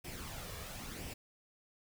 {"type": "noise with flanger", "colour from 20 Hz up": "pink", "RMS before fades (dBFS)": -45, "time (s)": [0.04, 1.14], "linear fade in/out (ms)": 10, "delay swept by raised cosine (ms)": [0.36, 1.76], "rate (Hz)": 0.98, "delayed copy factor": 0.5, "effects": []}